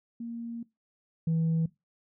sine tone pair in turn, 233.1 / 162.89 Hz, A#3 / E3, 0 / -20 cents, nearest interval tritone, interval 620 cents, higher first, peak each -34 / -22 dBFS, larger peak second, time 0.2-0.63 / 1.27-1.66 s, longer first, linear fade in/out 5 ms, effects noise-tail reverb RT60 0.2 s tail -20 dB re dry + tanh soft clip ceiling -22 dBFS

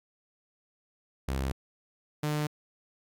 sawtooth tone pair in turn, 66.8 / 149.96 Hz, C2 / D3, +36 / +36 cents, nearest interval octave + major second, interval 1400 cents, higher second, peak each -25 / -24 dBFS, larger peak second, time 1.28-1.52 / 2.23-2.47 s, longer neither, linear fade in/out 5 ms, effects AAC 64 kbps

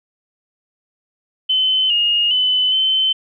sine tone with pitch steps, 3051 / 2852 / 3016 / 3070 Hz, G7 / F7 / F#7 / G7, -48 / +36 / +32 / -37 cents, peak -13 dBFS, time 1.49-3.13 s, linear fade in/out 10 ms, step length 410 ms, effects none

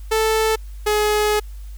sawtooth tone pair in turn, 440 / 421.7 Hz, A4 / G#4, 0 / +26 cents, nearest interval minor second, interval 74 cents, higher first, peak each -12 dBFS, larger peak neither, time 0.11-0.56 / 0.86-1.4 s, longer second, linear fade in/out 10 ms, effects added 50 Hz sine -31 dBFS peak until 1.77 s + white hiss -53 dBFS RMS until 1.77 s

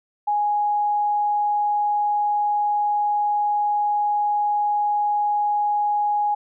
sine tone, 830 Hz, G#5, 1 cent flat, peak -18 dBFS, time 0.27-6.35 s, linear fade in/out 10 ms, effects none

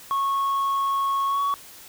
sine tone with pitch glide, 1100 to 1123.1 Hz, C#6 to C#6, -14 to +22 cents, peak -18 dBFS, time 0.11-1.54 s, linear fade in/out 0 ms, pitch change +36 cents, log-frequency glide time 1.27-1.42 s, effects tanh soft clip ceiling -20 dBFS + white hiss -45 dBFS RMS until 1.88 s

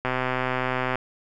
click train, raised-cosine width 0.5 ms, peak -10 dBFS, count 117, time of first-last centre 0.05-0.956 s, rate 128 Hz, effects none

